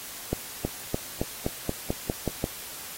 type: accelerating click train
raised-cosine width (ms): 2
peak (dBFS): -12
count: 10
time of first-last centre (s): 0.33-2.441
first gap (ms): 320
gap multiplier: 0.92
effects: white hiss -40 dBFS RMS until 2.97 s + AAC 48 kbps